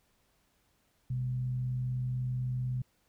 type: tone with frequency modulation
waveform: sine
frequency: 126.6 Hz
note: B2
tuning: 43 cents sharp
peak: -30 dBFS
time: 1.1-2.82 s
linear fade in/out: 5 ms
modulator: 76 Hz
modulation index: 0.24
effects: pink hiss -72 dBFS RMS until 3.08 s